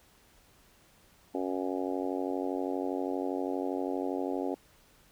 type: harmonic tone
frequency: 92.5 Hz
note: F#2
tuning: in tune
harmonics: 3 / 4 / 5 / 6 / 7 / 8 / 9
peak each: -34 / -36 / -38 / -40 / -41 / -42 / -43 dBFS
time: 1.34-4.55 s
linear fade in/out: 10 ms
effects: pink hiss -62 dBFS RMS until 5.11 s